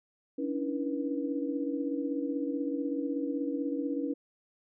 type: tone cluster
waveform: sine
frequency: 280.4 / 296.5 / 325.2 / 484.7 Hz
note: C#4 / D4 / E4 / B4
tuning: +20 / +17 / -23 / -32 cents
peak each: -32 / -38 / -37 / -37 dBFS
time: 0.38-4.14 s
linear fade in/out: 10 ms
effects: none